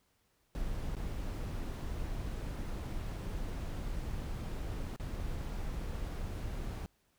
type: noise with dropouts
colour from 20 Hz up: brown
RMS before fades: -38 dBFS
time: 0.55-6.86 s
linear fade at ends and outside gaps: 0 ms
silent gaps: 0.951-0.967 / 4.962-4.998 s
effects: pink hiss -74 dBFS RMS until 7.18 s